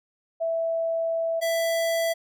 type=tone pair in turn; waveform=sine / square; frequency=659.3 / 663.1 Hz; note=E5 / E5; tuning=0 / +10 cents; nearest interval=unison; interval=10 cents; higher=second; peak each=-23 dBFS; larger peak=neither; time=0.4-1.41 / 1.41-2.14 s; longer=first; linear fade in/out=20 ms; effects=none